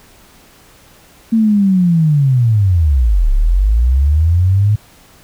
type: linear two-way sweep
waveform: sine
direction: down then up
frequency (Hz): 229 to 32.89 to 107.4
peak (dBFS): -8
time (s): 1.32-4.76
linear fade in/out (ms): 10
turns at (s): 3.31
effects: pink hiss -45 dBFS RMS until 5.23 s